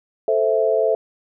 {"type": "chord", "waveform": "sine", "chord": "A minor", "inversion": "none", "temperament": "equal", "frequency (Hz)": [440, 523.3, 659.3], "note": ["A4", "C5", "E5"], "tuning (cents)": [0, 0, 0], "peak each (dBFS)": [-19, -21, -19], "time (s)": [0.28, 0.95], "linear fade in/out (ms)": 2, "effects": []}